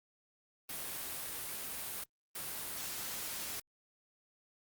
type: noise bursts at uneven times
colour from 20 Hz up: white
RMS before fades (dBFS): -41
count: 2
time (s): 0.69-2.04 / 2.35-3.6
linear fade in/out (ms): 5
effects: Opus 32 kbps